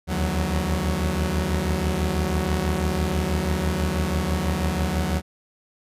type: tone cluster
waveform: sawtooth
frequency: 74.2 / 80.3 / 185.4 Hz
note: D2 / E2 / F#3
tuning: +18 / -45 / +4 cents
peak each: -22 dBFS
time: 0.07-5.22 s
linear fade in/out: 50 ms
effects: resampled to 32000 Hz